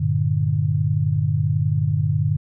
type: chord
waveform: sine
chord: G minor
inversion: none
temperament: equal with one note detuned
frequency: 98 / 116.54 / 148.45 Hz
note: G2 / Bb2 / D3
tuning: 0 / 0 / +19 cents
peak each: -22 / -23 / -20 dBFS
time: 0-2.37 s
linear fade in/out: 10 ms
effects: none